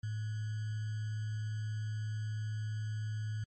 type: tone with sample-and-hold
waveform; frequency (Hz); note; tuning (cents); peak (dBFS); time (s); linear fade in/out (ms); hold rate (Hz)
sine; 107.9; A2; -33; -34; 0.03-3.44; 5; 1575
effects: MP3 32 kbps